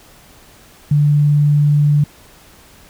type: tone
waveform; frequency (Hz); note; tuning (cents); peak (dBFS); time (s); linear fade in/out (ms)
sine; 146.83; D3; 0; -9; 0.91-2.04; 5
effects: pink hiss -45 dBFS RMS until 2.89 s